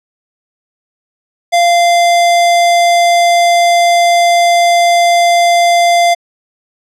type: tone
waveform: square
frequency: 692 Hz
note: F5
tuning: 16 cents flat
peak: -7 dBFS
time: 1.52-6.15 s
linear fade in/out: 20 ms
effects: low-pass 9000 Hz 12 dB/octave